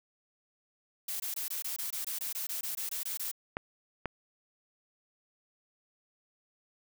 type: noise bursts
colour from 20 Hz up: blue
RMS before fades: -36 dBFS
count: 16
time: 1.08-3.315 s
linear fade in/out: 5 ms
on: 120 ms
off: 21 ms
type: clicks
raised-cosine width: 0.5 ms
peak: -18 dBFS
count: 2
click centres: 3.569 / 4.057 s
effects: none